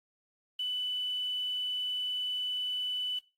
sine tone with quantisation, 2990 Hz, F#7, 17 cents sharp, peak -31 dBFS, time 0.59-3.19 s, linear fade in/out 5 ms, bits 9, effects noise-tail reverb RT60 0.3 s tail -19 dB re dry + AAC 48 kbps

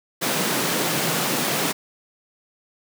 pink high-pass noise, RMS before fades -23 dBFS, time 0.21-1.73 s, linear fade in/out 20 ms, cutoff 140 Hz, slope 48 dB/octave, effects none

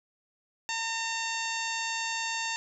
harmonic tone, 909 Hz, A#5, 44 cents flat, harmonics 1 / 2 / 3 / 4 / 5 / 6 / 7 / 8, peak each -36 / -36 / -36 / -40 / -40 / -44 / -41 / -40 dBFS, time 0.69-2.56 s, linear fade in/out 0 ms, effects none

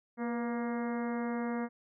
harmonic tone with a mistuned harmonic, 235.6 Hz, A#3, 19 cents sharp, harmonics 1 / 2 / 3 / 4 / 5 / 6 / 7 / 8 / 9, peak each -33 / -39 / -43 / -45 / -47 / -49 / -50 / -51 / -52 dBFS, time 0.17-1.69 s, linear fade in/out 50 ms, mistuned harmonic 2, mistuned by +41 cents, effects none

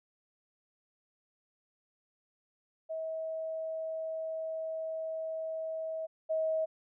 sine tone pair in turn, 642 / 637.2 Hz, E5 / D#5, -46 / +41 cents, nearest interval unison, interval 13 cents, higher first, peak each -34 / -28 dBFS, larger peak second, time 2.89-6.07 / 6.29-6.66 s, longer first, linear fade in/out 20 ms, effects none

